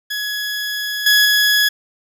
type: tone with level steps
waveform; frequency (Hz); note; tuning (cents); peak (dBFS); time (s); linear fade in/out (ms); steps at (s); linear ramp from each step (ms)
20% pulse; 1682; G#6; +22; -16 / -5 / -7; 0.1-1.69; 10; 1.06 / 1.25; 5
effects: none